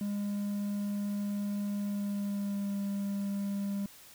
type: tone with pitch glide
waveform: triangle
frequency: 203.6 to 199.76 Hz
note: G#3 to G3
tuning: -34 to +33 cents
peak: -29 dBFS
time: 0.01-3.86 s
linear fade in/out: 2 ms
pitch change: -33 cents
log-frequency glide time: 1.77-2.83 s
effects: white hiss -54 dBFS RMS until 4.14 s